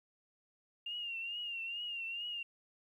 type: tone with vibrato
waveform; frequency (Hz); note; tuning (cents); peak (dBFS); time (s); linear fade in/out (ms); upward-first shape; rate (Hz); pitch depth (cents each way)
sine; 2794; F7; 0; -38; 0.86-2.43; 5; triangle; 2.3; 79
effects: 12-bit